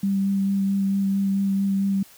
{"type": "tone with vibrato", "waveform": "sine", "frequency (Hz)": 196.2, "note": "G3", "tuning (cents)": 2, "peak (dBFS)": -19, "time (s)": [0.03, 2.03], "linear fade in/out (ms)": 5, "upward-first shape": "sine", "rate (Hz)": 4.5, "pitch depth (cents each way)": 12, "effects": ["white hiss -50 dBFS RMS until 2.17 s"]}